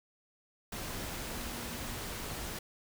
sine tone in noise, 237.7 Hz, A#3, 34 cents sharp, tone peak -48 dBFS, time 1.31-1.96 s, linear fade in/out 5 ms, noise pink, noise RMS -40 dBFS, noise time 0.72-2.59 s, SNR -11 dB, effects none

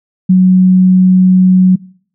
sine tone, 185 Hz, F#3, in tune, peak -3 dBFS, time 0.29-1.76 s, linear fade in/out 10 ms, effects noise-tail reverb RT60 0.6 s tail -24 dB re dry

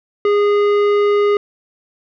sine tone with tanh clipping, 411 Hz, G#4, 18 cents flat, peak -13 dBFS, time 0.25-1.37 s, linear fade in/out 2 ms, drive 13 dB, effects none

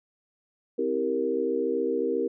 sine chord, C dominant seventh, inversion none, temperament equal with one note detuned, 261.6 / 324.3 / 392 / 466.2 Hz, C4 / E4 / G4 / Bb4, 0 / -28 / 0 / 0 cents, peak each -32 / -32 / -29 / -27 dBFS, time 0.78-2.28 s, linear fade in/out 10 ms, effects none

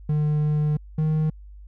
triangle tone pair in turn, 150.5 / 155.63 Hz, D3 / D#3, +43 / +1 cents, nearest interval minor second, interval 58 cents, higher second, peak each -17 dBFS, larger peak neither, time 0.09-0.77 / 0.98-1.3 s, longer first, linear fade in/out 5 ms, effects added 50 Hz sine -40 dBFS peak until 1.67 s

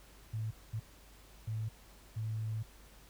sine tone bursts at uneven times, 110 Hz, A2, in tune, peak -34 dBFS, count 4, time 0.33-0.51 / 0.73-0.8 / 1.47-1.69 / 2.16-2.63 s, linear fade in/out 10 ms, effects added 50 Hz sine -58 dBFS peak until 3.09 s + pink hiss -60 dBFS RMS until 3.09 s

